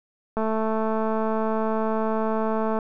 click train, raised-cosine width 1 ms, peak -13 dBFS, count 533, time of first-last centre 0.37-2.788 s, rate 220 Hz, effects none

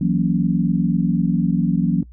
sine chord, F# dominant seventh, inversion third, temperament equal, 164.81 / 185 / 233.1 / 277.2 Hz, E3 / F#3 / A#3 / C#4, 0 / 0 / 0 / 0 cents, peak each -20 / -19 / -22 / -24 dBFS, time 0.01-2.03 s, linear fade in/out 5 ms, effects noise-tail reverb RT60 0.1 s tail -23 dB re dry + added 60 Hz sine -39 dBFS peak until 2.12 s

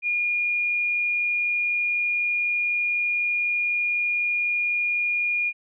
sine tone, 2428 Hz, D#7, 43 cents flat, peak -21 dBFS, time 0.02-5.53 s, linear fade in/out 50 ms, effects none

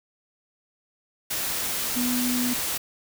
sine tone in noise, 246.9 Hz, B3, in tune, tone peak -24 dBFS, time 1.96-2.54 s, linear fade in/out 10 ms, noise white, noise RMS -28 dBFS, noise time 1.3-2.78 s, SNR +1 dB, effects none

